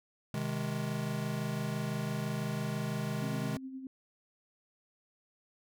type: chord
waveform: square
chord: Ab major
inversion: first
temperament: just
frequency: 129.78 / 155.74 / 207.7 Hz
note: C3 / Eb3 / Ab3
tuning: -14 / +2 / 0 cents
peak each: -38 dBFS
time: 0.34-3.57 s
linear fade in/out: 2 ms
type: tone with tremolo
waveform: sine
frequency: 263.4 Hz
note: C4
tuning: 12 cents sharp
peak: -38 dBFS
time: 3.22-3.87 s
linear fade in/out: 2 ms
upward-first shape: sine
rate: 9.7 Hz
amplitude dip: 50%
effects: none